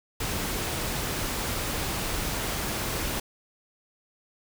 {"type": "noise", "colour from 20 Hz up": "pink", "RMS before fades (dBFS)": -30, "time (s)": [0.2, 3.2], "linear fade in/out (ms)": 5, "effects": []}